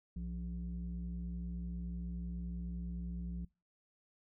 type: tone pair together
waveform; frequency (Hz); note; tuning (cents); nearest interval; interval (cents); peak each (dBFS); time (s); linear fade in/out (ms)
sine; 61.74 / 175.28; B1 / F3; 0 / +7; octave + tritone; 1807; -39 / -40; 0.16-3.45; 5
effects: noise-tail reverb RT60 0.3 s tail -26 dB re dry + tanh soft clip ceiling -34 dBFS